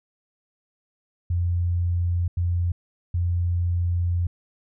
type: tone bursts at uneven times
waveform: sine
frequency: 87.31 Hz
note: F2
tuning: in tune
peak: -20 dBFS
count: 3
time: 1.3-2.28 / 2.37-2.72 / 3.14-4.27 s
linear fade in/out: 5 ms
effects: none